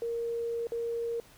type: tone with dropouts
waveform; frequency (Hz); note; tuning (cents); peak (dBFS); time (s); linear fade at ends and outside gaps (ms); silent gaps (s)
sine; 466.2; A#4; 0; -30; 0.02-1.2; 1; 0.67-0.72
effects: pink hiss -57 dBFS RMS until 1.37 s